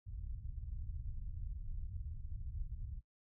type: low-pass noise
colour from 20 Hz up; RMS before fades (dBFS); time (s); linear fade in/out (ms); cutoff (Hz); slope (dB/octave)
pink; -43; 0.06-3.01; 20; 100; 24
effects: noise-tail reverb RT60 0.1 s tail -24 dB re dry